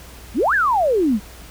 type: exponential two-way sweep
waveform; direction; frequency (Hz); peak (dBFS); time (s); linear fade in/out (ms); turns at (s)
sine; up then down; 190.4 to 1777 to 190.4; -14; 0.34-1.2; 50; 0.54
effects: added 60 Hz sine -41 dBFS peak until 1.5 s + pink hiss -42 dBFS RMS until 1.5 s